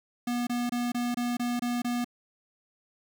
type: tone bursts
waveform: square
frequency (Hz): 242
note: B3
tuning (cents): -35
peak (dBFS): -28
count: 8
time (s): 0.27-2.045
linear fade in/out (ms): 5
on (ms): 200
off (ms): 25
effects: 9-bit